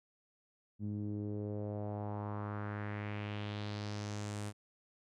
sawtooth tone with low-pass filter sweep, 103.83 Hz, G#2, in tune, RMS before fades -40 dBFS, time 0.79-4.53 s, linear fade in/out 50 ms, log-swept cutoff 230 to 9600 Hz, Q 2.5, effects none

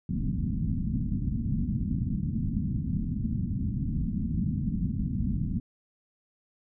white low-pass noise, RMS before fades -29 dBFS, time 0.09-5.6 s, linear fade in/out 5 ms, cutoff 240 Hz, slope 48 dB/octave, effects none

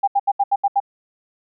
sine tone bursts, 800 Hz, G5, 35 cents sharp, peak -13 dBFS, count 7, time 0.03-0.802 s, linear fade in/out 10 ms, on 46 ms, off 75 ms, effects none

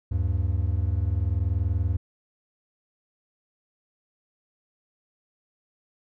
triangle tone pair together, 77.43 / 98 Hz, D#2 / G2, -8 / 0 cents, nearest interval major third, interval 408 cents, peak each -23 / -23 dBFS, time 0.11-1.97 s, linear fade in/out 10 ms, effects none

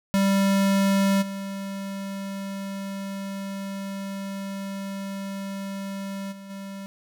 square tone with level steps, 196 Hz, G3, in tune, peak -19 / -31 / -40 / -35 dBFS, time 0.14-6.86 s, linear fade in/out 0 ms, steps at 1.21 / 6.31 / 6.49 s, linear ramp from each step 20 ms, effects none

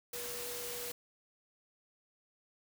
sine tone in noise, 483.9 Hz, B4, 35 cents flat, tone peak -45 dBFS, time 0.13-0.92 s, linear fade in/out 5 ms, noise white, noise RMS -42 dBFS, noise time 0.13-0.92 s, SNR -6 dB, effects none

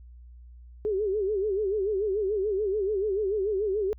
sine tone with vibrato, 404.6 Hz, G#4, 45 cents flat, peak -24 dBFS, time 0.85-3.93 s, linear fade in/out 0 ms, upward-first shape sine, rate 6.9 Hz, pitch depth 130 cents each way, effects added 60 Hz sine -45 dBFS peak until 3.98 s

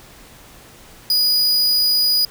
45% pulse tone, 4923 Hz, D#8, 19 cents flat, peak -13 dBFS, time 1.1-2.25 s, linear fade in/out 2 ms, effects pink hiss -44 dBFS RMS until 2.3 s

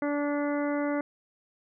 harmonic tone, 290 Hz, D4, 22 cents flat, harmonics 1 / 2 / 3 / 4 / 5 / 6 / 7, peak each -28 / -31 / -39 / -40 / -40 / -46 / -42 dBFS, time 0.02-1.01 s, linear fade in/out 2 ms, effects none

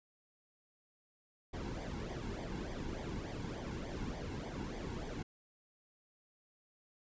brown noise with flanger, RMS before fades -42 dBFS, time 1.53-5.23 s, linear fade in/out 10 ms, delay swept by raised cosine 0.72 to 1.67 ms, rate 3.4 Hz, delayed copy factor -0.7, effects resampled to 16000 Hz

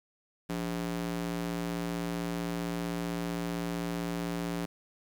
square tone with high-pass filter, 57.8 Hz, A#1, 14 cents flat, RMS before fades -34 dBFS, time 0.49-4.66 s, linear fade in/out 10 ms, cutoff 200 Hz, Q 1.5, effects 10-bit

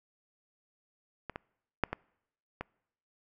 clicks, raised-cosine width 0.5 ms, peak -23 / -22 / -11 / -18 / -21 dBFS, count 5, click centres 1.297 / 1.359 / 1.837 / 1.93 / 2.61 s, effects noise-tail reverb RT60 0.8 s tail -26 dB re dry

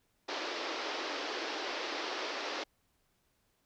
pink band-pass noise, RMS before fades -38 dBFS, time 0.28-2.64 s, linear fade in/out 10 ms, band 300 to 5500 Hz, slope 48 dB/octave, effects pink hiss -75 dBFS RMS until 3.65 s

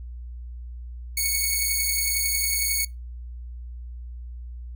5% pulse beating tone pair, 2217 / 2228 Hz, C#7 / C#7, 0 / +8 cents, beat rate 11 Hz, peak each -13 / -19 dBFS, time 1.17-2.85 s, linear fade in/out 5 ms, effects noise-tail reverb RT60 0.2 s tail -22 dB re dry + added 60 Hz sine -34 dBFS peak until 4.75 s

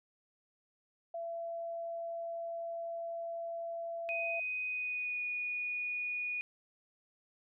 sine tone, 673 Hz, E5, 36 cents sharp, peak -37 dBFS, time 1.14-4.4 s, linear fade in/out 5 ms
sine tone with pitch glide, 2500 to 2460 Hz, D#7 to D#7, +8 to -20 cents, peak -34 dBFS, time 4.09-6.41 s, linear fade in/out 0 ms, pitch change -28 cents, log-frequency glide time 4.67-5.23 s
effects none

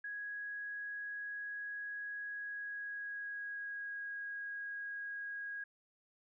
sine tone with pitch glide, 1661.2 to 1644 Hz, G#6 to G#6, 0 to -18 cents, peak -40 dBFS, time 0.04-5.64 s, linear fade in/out 5 ms, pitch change -18 cents, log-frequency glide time 2.25-4.06 s, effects none

